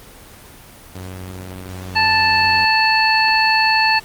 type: tone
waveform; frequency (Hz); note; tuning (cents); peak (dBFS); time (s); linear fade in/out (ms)
sawtooth; 92.5; F#2; 0; -25; 0.95-2.65; 5
type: harmonic tone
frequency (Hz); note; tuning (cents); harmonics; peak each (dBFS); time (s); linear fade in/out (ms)
880; A5; 0; 1 / 2 / 3 / 5; -16 / -18 / -18 / -19; 1.95-4; 20
type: click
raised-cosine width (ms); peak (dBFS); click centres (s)
0.3; -16; 3.284
effects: pink hiss -41 dBFS RMS until 4.04 s + Opus 24 kbps